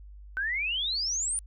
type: exponential sweep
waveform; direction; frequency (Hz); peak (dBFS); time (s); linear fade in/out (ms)
sine; up; 1497 to 9590; -27; 0.37-1.39; 0
effects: added 50 Hz sine -44 dBFS peak until 1.46 s

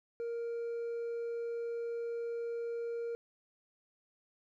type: tone with hard clipping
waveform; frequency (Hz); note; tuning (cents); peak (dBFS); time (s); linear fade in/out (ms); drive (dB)
sine; 467.3; A#4; +4; -36; 0.2-3.15; 0; 2
effects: none

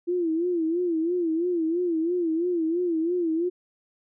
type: tone with vibrato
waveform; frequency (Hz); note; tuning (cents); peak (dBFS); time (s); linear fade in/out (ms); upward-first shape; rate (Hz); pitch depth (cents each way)
sine; 338.6; E4; +46; -22; 0.07-3.5; 20; sine; 3; 110
effects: none

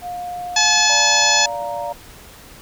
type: tone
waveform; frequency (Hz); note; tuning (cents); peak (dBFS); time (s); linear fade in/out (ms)
sine; 711; F5; +31; -25; 0.01-0.9; 50
type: harmonic tone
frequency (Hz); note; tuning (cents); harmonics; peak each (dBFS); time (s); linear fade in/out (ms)
859; A5; -42; 1 / 2 / 3 / 4 / 5 / 6 / 7 / 8; -21 / -21 / -21 / -21 / -21 / -21 / -21 / -21; 0.56-1.46; 5
type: chord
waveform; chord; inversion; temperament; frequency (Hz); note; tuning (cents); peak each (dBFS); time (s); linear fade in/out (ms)
sine; Bb major; first; just; 582.7 / 699.2 / 932.3; D5 / F5 / Bb5; -14 / +2 / 0; -27; 0.89-1.93; 10
effects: pink hiss -42 dBFS RMS until 2.61 s

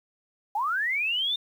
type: linear sweep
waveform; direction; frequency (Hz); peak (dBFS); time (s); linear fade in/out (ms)
sine; up; 784 to 3644; -24; 0.55-1.36; 5
effects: 9-bit

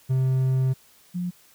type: tone pair in turn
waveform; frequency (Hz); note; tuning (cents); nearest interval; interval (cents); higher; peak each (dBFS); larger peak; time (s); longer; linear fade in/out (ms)
triangle / sine; 130.81 / 178; C3 / F3; 0 / +33; perfect fourth; 533; second; -17 / -25; first; 0.09-0.74 / 1.14-1.31; first; 20
effects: white hiss -56 dBFS RMS until 1.54 s

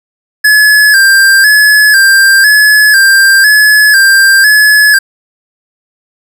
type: tone with vibrato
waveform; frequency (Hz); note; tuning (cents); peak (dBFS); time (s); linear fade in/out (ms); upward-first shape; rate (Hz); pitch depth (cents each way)
square; 1644; G#6; -18; -3; 0.44-4.99; 10; square; 1; 63
effects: none

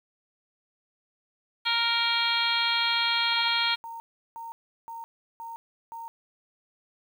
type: harmonic tone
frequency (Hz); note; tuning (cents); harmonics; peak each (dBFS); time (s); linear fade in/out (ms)
466.2; A#4; 0; 2 / 3 / 4 / 5 / 6 / 7 / 8 / 9; -31 / -31 / -36 / -30 / -37 / -28 / -34 / -30; 1.65-3.76; 20
type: tone bursts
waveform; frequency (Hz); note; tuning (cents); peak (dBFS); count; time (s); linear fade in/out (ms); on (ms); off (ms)
sine; 920; A#5; -23; -36; 6; 3.32-6.08; 0; 160; 360
effects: 9-bit

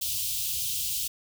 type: band-stop noise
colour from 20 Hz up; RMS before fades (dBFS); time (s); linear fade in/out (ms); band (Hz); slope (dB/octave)
white; -30; 0.01-1.08; 10; 140 to 2800; 48
effects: none

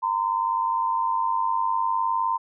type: tone pair together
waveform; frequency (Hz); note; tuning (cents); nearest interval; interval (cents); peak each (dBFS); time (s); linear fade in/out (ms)
sine; 924 / 1023.7; A#5 / C6; -16 / -38; major second; 178; -24 / -24; 0.02-2.38; 20
effects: none

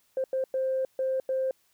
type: tone bursts at uneven times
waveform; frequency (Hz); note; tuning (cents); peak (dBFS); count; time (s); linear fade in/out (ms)
sine; 525; C5; +6; -24; 5; 0.17-0.24 / 0.33-0.44 / 0.54-0.85 / 0.99-1.2 / 1.29-1.51; 2
effects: tanh soft clip ceiling -20 dBFS + white hiss -68 dBFS RMS until 1.73 s

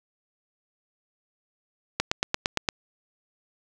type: click train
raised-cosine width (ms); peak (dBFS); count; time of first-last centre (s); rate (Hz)
0.2; -5; 7; 2-2.688; 8.72
effects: none

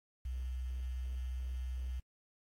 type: tone with quantisation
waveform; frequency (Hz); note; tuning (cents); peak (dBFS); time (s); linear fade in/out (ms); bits
sine; 63.2; B1; +41; -36; 0.25-2; 5; 10
effects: AAC 48 kbps

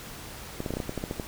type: clicks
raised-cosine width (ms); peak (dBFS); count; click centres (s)
2; -17; 11; 0.604 / 0.662 / 0.706 / 0.738 / 0.77 / 0.802 / 0.894 / 0.977 / 1.039 / 1.111 / 1.198
effects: pink hiss -42 dBFS RMS until 1.27 s

